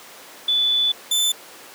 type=tone pair in turn; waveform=sine / sawtooth; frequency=3477 / 3524 Hz; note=A7 / A7; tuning=-21 / +2 cents; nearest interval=unison; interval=23 cents; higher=second; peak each=-16 / -14 dBFS; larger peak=second; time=0.48-0.92 / 1.11-1.32 s; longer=first; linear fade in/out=5 ms; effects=pink hiss -41 dBFS RMS until 1.74 s + high-pass 400 Hz 12 dB/octave